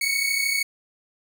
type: tone pair together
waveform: sawtooth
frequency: 2203 / 2236 Hz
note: C#7 / C#7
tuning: -11 / +14 cents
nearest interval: unison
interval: 25 cents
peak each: -21 dBFS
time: 0.01-0.63 s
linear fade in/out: 5 ms
effects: none